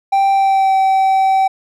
triangle tone with pitch glide, 784 to 769.2 Hz, G5 to G5, 0 to -33 cents, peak -8 dBFS, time 0.12-1.48 s, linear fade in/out 10 ms, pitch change -33 cents, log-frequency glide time 0.31-0.75 s, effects none

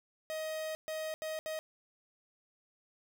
45% pulse tone bursts at uneven times, 629 Hz, D#5, 19 cents sharp, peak -36 dBFS, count 4, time 0.3-0.75 / 0.88-1.14 / 1.22-1.39 / 1.46-1.59 s, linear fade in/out 0 ms, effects none

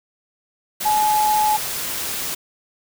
sine tone in noise, 850 Hz, G#5, 40 cents sharp, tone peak -15 dBFS, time 0.85-1.57 s, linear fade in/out 10 ms, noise white, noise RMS -26 dBFS, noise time 0.8-2.35 s, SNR +8 dB, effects none

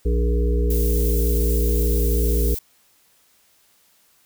harmonic tone, 59 Hz, A#1, 22 cents sharp, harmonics 1 / 3 / 5 / 7 / 8, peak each -17 / -30 / -31 / -27 / -30 dBFS, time 0.05-2.55 s, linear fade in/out 10 ms
violet noise, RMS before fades -30 dBFS, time 0.7-2.59 s, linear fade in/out 5 ms
effects white hiss -59 dBFS RMS until 4.25 s

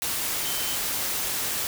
sine tone in noise, 3079 Hz, G7, 32 cents flat, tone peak -35 dBFS, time 0.45-0.75 s, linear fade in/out 0 ms, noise white, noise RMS -28 dBFS, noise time 0.02-1.67 s, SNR -10 dB, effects none

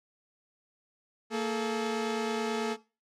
sawtooth tone pair together, 229.2 / 429.2 Hz, A#3 / A4, -29 / -43 cents, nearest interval major seventh, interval 1086 cents, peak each -28 dBFS, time 1.3-2.77 s, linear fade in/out 50 ms, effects noise-tail reverb RT60 0.3 s tail -18 dB re dry + low-pass 7000 Hz 12 dB/octave

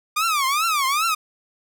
sawtooth tone with vibrato, 1194 Hz, D6, 28 cents sharp, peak -15 dBFS, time 0.16-1.15 s, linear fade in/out 10 ms, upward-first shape triangle, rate 2.5 Hz, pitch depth 250 cents each way, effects none

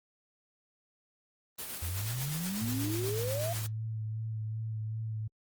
white noise with tremolo, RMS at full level -38 dBFS, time 1.58-3.67 s, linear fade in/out 10 ms, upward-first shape sine, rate 8.2 Hz, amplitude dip 40%
sine exponential sweep, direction up, 80.2 to 698.5 Hz, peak -33 dBFS, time 1.82-3.53 s, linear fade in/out 5 ms
sine tone with vibrato, 110 Hz, A2, in tune, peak -33 dBFS, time 2.61-5.28 s, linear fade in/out 10 ms, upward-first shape sine, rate 2.6 Hz, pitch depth 21 cents each way
effects Opus 24 kbps

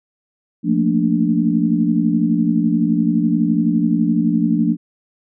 sine chord, Bb major seventh, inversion second, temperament equal with one note detuned, 174.61 / 221.3 / 233.1 / 293.7 Hz, F3 / A3 / Bb3 / D4, 0 / +10 / 0 / 0 cents, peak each -19 dBFS, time 0.63-4.77 s, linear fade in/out 50 ms, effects none

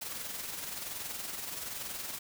white noise with amplitude modulation, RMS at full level -38 dBFS, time 0.01-2.19 s, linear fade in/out 10 ms, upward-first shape sine, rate 21.2 Hz, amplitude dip 45%, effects none

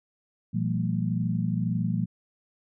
sine tone cluster, 118 / 170.4 / 192.3 / 224.9 Hz, A#2 / F3 / G3 / A3, +22 / -42 / -33 / +38 cents, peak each -29 / -28 / -31 / -32 dBFS, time 0.53-2.06 s, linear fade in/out 20 ms, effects none

